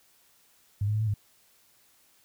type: tone with pitch steps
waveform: sine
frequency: 101.3 / 105.7 / 107.6 / 110.4 / 103.1 Hz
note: G#2 / G#2 / A2 / A2 / G#2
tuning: -43 / +31 / -38 / +6 / -12 cents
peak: -24 dBFS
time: 0.81-1.14 s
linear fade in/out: 5 ms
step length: 66 ms
effects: white hiss -63 dBFS RMS until 2.24 s